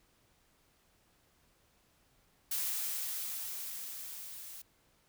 blue noise with level ramp, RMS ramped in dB -34 to -48 dBFS, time 2.51-4.62 s, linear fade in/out 5 ms, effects pink hiss -70 dBFS RMS until 5.08 s

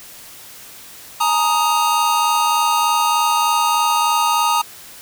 square chord, Ab suspended second, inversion none, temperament equal with one note detuned, 849 / 932.3 / 1244.5 Hz, Ab5 / Bb5 / Eb6, +38 / 0 / 0 cents, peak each -23 / -18 / -19 dBFS, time 1.2-4.62 s, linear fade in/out 10 ms, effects white hiss -39 dBFS RMS until 5.01 s

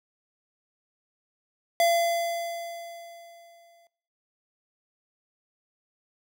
square tone with exponential decay, 681 Hz, F5, 44 cents flat, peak -19 dBFS, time 1.8-3.87 s, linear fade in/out 1 ms, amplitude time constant 450 ms, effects noise-tail reverb RT60 0.6 s tail -21 dB re dry

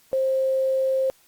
sine tone with quantisation, 529 Hz, C5, 19 cents sharp, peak -19 dBFS, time 0.13-1.1 s, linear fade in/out 0 ms, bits 8, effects white hiss -58 dBFS RMS until 1.27 s + Opus 48 kbps

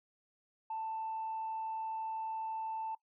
sine tone, 886 Hz, A5, 12 cents sharp, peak -35 dBFS, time 0.7-2.95 s, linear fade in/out 5 ms, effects noise-tail reverb RT60 0.1 s tail -19 dB re dry + tanh soft clip ceiling -32 dBFS

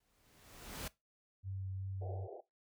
pink noise with exponential growth, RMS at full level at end -41 dBFS, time 0-0.88 s, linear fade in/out 5 ms, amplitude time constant 190 ms
sine tone with vibrato, 95.7 Hz, G2, 41 cents flat, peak -39 dBFS, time 1.43-2.28 s, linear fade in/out 50 ms, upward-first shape sine, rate 2.7 Hz, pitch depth 12 cents each way
pink band-pass noise, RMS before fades -49 dBFS, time 2.01-2.41 s, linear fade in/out 10 ms, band 360 to 770 Hz, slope 96 dB/octave
effects noise-tail reverb RT60 0.2 s tail -19 dB re dry

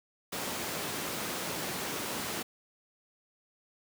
pink high-pass noise, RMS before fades -36 dBFS, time 0.32-2.43 s, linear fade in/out 10 ms, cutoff 180 Hz, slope 12 dB/octave, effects none

